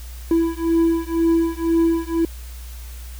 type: beating tone pair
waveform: triangle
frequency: 330.5 / 332.5 Hz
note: E4 / E4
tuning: +5 / +15 cents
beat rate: 2 Hz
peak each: -17 dBFS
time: 0.31-2.25 s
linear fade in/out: 2 ms
effects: added 60 Hz sine -32 dBFS peak until 3.19 s + white hiss -44 dBFS RMS until 3.19 s